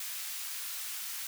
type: high-pass noise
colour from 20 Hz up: white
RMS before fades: -39 dBFS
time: 0-1.27 s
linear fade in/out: 2 ms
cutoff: 1400 Hz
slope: 12 dB/octave
effects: none